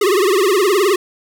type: tone with vibrato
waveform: square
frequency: 388.5 Hz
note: G4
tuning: 16 cents flat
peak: -12 dBFS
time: 0.01-0.96 s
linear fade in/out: 5 ms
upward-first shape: triangle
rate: 19 Hz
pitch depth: 190 cents each way
effects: none